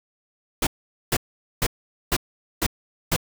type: noise bursts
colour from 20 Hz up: pink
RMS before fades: -21 dBFS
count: 6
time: 0.62-3.164 s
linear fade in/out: 5 ms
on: 49 ms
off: 450 ms
effects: none